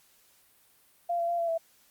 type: tone with pitch steps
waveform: sine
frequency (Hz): 692 / 681 / 690 / 677 / 660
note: F5 / F5 / F5 / E5 / E5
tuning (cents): -16 / -44 / -21 / +46 / +2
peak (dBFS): -26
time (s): 1.09-1.58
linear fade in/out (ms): 10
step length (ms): 98
effects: white hiss -63 dBFS RMS until 1.9 s + Opus 48 kbps